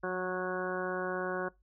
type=harmonic tone with a mistuned harmonic; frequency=183.7 Hz; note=F#3; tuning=12 cents flat; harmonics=1 / 2 / 3 / 4 / 5 / 6 / 7 / 8 / 9; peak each=-41 / -36 / -38 / -42 / -47 / -41 / -50 / -39 / -47 dBFS; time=0.03-1.49 s; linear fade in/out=10 ms; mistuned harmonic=1; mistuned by=-25 cents; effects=noise-tail reverb RT60 0.2 s tail -22 dB re dry + added 50 Hz sine -65 dBFS peak until 1.62 s